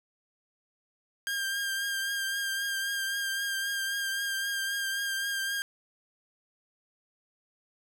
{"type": "tone with vibrato", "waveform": "sawtooth", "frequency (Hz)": 1600, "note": "G6", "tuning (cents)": 35, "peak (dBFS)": -26, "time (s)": [1.27, 5.62], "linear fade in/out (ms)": 0, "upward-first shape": "triangle", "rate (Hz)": 3.8, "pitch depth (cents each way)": 29, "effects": []}